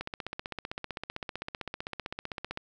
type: click train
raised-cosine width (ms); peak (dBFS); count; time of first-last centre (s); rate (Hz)
0.3; -19; 41; 0.01-2.574; 15.6
effects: none